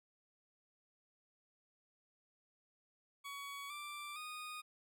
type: tone with pitch steps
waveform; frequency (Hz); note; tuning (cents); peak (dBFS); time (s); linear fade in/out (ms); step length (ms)
20% pulse; 1125 / 1176 / 1236; C#6 / D6 / D#6; +25 / +2 / -12; -40; 3.24-4.62; 20; 460
effects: none